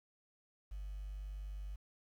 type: tone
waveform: sine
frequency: 49.53 Hz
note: G1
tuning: 19 cents sharp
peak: -40 dBFS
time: 0.71-1.76 s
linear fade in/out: 10 ms
effects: tanh soft clip ceiling -38 dBFS + 11-bit